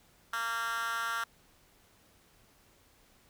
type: tone with high-pass filter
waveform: 10% pulse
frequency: 230 Hz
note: A#3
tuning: 23 cents flat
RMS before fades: -34 dBFS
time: 0.33-1.24 s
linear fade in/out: 5 ms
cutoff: 1400 Hz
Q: 3.4
effects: pink hiss -64 dBFS RMS until 3.29 s